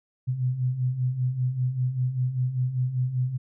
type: beating tone pair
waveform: sine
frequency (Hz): 123.47 / 128.57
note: B2 / C3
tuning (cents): 0 / -30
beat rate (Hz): 5.1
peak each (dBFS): -30 / -24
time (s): 0.27-3.38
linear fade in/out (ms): 20
effects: none